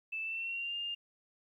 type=tone with pitch glide; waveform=sine; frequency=2637 to 2810 Hz; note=E7 to F7; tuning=0 to +10 cents; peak=-35 dBFS; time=0.12-0.95 s; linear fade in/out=10 ms; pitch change=+110 cents; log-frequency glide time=0.22-0.75 s; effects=12-bit